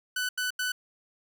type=tone bursts; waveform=sawtooth; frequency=1496 Hz; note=F#6; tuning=19 cents sharp; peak=-24 dBFS; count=3; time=0.16-0.72 s; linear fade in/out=5 ms; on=130 ms; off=85 ms; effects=none